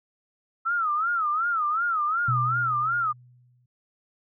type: tone with vibrato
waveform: sine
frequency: 1300 Hz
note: E6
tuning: 24 cents flat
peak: -22 dBFS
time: 0.65-3.13 s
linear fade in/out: 20 ms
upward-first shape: sine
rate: 2.7 Hz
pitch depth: 160 cents each way
type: tone with exponential decay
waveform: sine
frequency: 123.47 Hz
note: B2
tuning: in tune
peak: -22 dBFS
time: 2.28-3.66 s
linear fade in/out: 5 ms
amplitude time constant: 300 ms
effects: none